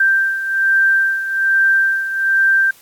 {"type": "beating tone pair", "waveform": "sine", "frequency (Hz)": [1572, 1573.2], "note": ["G6", "G6"], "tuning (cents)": [4, 6], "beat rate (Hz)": 1.2, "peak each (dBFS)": [-13, -19], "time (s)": [0, 2.71], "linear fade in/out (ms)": 5, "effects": ["white hiss -47 dBFS RMS until 2.81 s", "AAC 64 kbps"]}